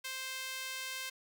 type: tone with high-pass filter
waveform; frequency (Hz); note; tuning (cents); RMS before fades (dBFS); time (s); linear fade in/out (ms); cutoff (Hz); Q
sawtooth; 523.3; C5; 0; -41; 0.04-1.1; 10; 2100; 0.97
effects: none